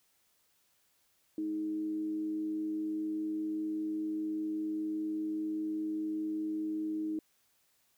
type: tone with frequency modulation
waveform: sine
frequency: 313.9 Hz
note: D#4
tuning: 15 cents sharp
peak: -32 dBFS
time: 1.38-7.19 s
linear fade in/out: 2 ms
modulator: 105 Hz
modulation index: 0.23
effects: white hiss -72 dBFS RMS until 7.97 s